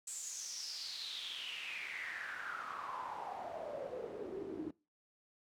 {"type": "noise with band-pass filter sweep", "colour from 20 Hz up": "pink", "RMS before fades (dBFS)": -44, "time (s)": [0.07, 4.71], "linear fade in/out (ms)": 5, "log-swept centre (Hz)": [7900, 300], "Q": 6.9, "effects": ["noise-tail reverb RT60 0.3 s tail -23 dB re dry"]}